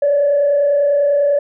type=tone with frequency modulation; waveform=sine; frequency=573 Hz; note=D5; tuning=43 cents flat; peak=-10 dBFS; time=0.02-1.39 s; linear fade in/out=5 ms; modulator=30.1 Hz; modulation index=0.43; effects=tanh soft clip ceiling -7 dBFS